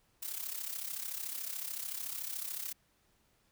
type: noise with amplitude modulation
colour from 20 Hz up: blue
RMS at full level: -37 dBFS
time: 0.22-2.73 s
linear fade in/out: 10 ms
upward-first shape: sine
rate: 33.7 Hz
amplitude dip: 70%
effects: pink hiss -72 dBFS RMS until 3.51 s

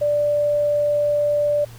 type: tone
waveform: sine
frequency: 587.3 Hz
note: D5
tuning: in tune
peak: -16 dBFS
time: 0.01-1.65 s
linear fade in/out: 10 ms
effects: added 116 Hz sine -39 dBFS peak until 1.78 s + pink hiss -46 dBFS RMS until 1.78 s

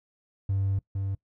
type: tone pair in turn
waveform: triangle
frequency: 97.7 / 97.7 Hz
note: G2 / G2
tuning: -5 / -5 cents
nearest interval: unison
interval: 0 cents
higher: neither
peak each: -21 / -25 dBFS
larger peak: first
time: 0.49-0.79 / 0.95-1.15 s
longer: first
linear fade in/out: 5 ms
effects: noise-tail reverb RT60 0.1 s tail -23 dB re dry + tanh soft clip ceiling -18 dBFS

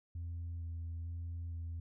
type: tone with vibrato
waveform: sine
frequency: 84.1 Hz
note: E2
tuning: 35 cents sharp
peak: -37 dBFS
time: 0.15-1.8 s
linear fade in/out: 5 ms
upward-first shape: square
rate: 1.1 Hz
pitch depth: 14 cents each way
effects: tanh soft clip ceiling -37 dBFS

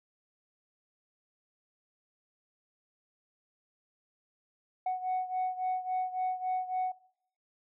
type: beating tone pair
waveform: sine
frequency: 740 / 743.6 Hz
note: F#5 / F#5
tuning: 0 / +8 cents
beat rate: 3.6 Hz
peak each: -30 / -34 dBFS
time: 4.86-6.92 s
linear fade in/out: 5 ms
effects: noise-tail reverb RT60 0.7 s tail -20 dB re dry + tanh soft clip ceiling -26 dBFS

